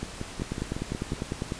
two click trains, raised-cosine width 3 ms, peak -19 / -16 dBFS, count 7 / 12, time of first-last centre 0.03-1.133 / 0.42-1.521 s, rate 5.44 / 9.99 Hz, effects pink hiss -41 dBFS RMS until 1.59 s + resampled to 22050 Hz

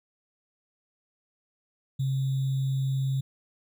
sine tone with sample-and-hold, 134.1 Hz, C3, 43 cents sharp, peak -24 dBFS, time 1.99-3.21 s, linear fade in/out 10 ms, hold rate 3675 Hz, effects none

